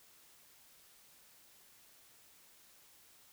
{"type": "silence", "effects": ["white hiss -63 dBFS RMS until 3.32 s"]}